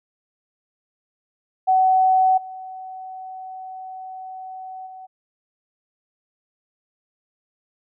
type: tone with level steps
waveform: sine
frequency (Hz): 752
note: F#5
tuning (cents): +28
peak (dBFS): -13 / -32 / -36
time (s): 1.67-5.07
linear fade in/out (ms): 20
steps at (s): 2.37 / 4.86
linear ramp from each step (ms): 10
effects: none